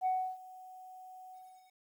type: tone with ADSR envelope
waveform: sine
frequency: 745 Hz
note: F#5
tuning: 12 cents sharp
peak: -26 dBFS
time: 0.01-1.75 s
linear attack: 49 ms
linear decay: 310 ms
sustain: -22 dB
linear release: 420 ms
effects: tanh soft clip ceiling -25 dBFS + 11-bit